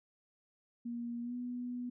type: tone with pitch glide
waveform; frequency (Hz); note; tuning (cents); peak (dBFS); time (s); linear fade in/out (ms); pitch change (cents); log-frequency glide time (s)
sine; 237 to 245.6; A#3 to B3; +29 to -9; -37; 0.85-1.9; 10; +62; 1.22-1.34
effects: none